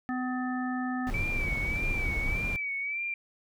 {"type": "harmonic tone", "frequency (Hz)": 253, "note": "B3", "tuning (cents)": 42, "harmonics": [1, 3, 5, 7], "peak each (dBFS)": [-30, -37, -40, -39], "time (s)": [0.09, 1.1], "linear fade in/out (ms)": 0}
{"type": "noise", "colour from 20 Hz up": "brown", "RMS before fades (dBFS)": -32, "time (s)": [1.07, 2.56], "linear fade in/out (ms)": 0}
{"type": "tone with vibrato", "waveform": "sine", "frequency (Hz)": 2300, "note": "D7", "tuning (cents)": -37, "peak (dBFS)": -30, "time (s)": [1.14, 3.14], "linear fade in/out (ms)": 2, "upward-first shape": "sine", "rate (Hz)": 1.7, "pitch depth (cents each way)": 66}
{"effects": []}